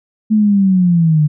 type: linear sweep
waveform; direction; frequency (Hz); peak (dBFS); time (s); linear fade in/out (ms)
sine; down; 218.9 to 147.2; -8; 0.3-1.28; 20
effects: none